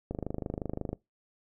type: click train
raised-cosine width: 2 ms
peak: -20 dBFS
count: 22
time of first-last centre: 0.11-0.93 s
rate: 25.6 Hz
effects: noise-tail reverb RT60 0.2 s tail -22 dB re dry